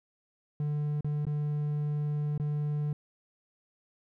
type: tone with dropouts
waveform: triangle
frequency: 148.2 Hz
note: D3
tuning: 16 cents sharp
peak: -26 dBFS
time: 0.6-2.93 s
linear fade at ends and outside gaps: 2 ms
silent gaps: 1.008-1.045 / 1.253-1.267 / 2.378-2.398 s
effects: none